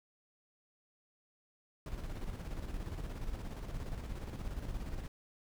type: noise with tremolo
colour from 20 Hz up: brown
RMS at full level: -39 dBFS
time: 1.86-5.08 s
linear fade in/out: 2 ms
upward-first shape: square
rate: 17 Hz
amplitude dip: 45%
effects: none